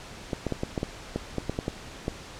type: clicks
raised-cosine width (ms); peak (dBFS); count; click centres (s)
2; -14; 12; 0.332 / 0.467 / 0.523 / 0.634 / 0.778 / 0.831 / 1.16 / 1.383 / 1.496 / 1.589 / 1.681 / 2.081
effects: pink hiss -43 dBFS RMS until 2.39 s + low-pass 7000 Hz 12 dB/octave